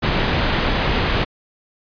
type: low-pass noise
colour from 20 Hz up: pink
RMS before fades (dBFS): -19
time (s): 0.02-1.25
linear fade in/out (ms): 20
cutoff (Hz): 4000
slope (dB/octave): 24
effects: resampled to 11025 Hz